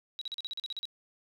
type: tone bursts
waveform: sine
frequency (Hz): 3869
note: B7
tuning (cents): -36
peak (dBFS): -34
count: 11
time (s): 0.19-0.854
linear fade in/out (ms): 0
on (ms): 24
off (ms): 40
effects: 11-bit